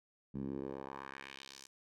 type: tone with band-pass filter sweep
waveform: 10% pulse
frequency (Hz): 67.8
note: C#2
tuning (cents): -38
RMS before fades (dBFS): -45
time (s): 0.34-1.67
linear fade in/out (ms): 10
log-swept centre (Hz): 180 to 6900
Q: 1.7
effects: none